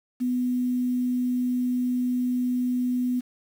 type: tone with quantisation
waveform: sine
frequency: 248.7 Hz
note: B3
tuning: 12 cents sharp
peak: -22 dBFS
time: 0.2-3.21 s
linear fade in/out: 20 ms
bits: 8
effects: none